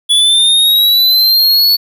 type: linear sweep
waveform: square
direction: up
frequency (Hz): 3406 to 4445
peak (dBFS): -7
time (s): 0.09-1.77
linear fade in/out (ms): 20
effects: 8-bit